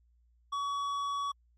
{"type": "tone with tanh clipping", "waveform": "sine", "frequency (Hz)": 1130, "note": "C#6", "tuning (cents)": 33, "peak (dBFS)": -33, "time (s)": [0.52, 1.32], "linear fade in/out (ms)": 10, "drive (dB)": 10, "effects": ["added 59 Hz sine -64 dBFS peak until 1.57 s", "AAC 64 kbps"]}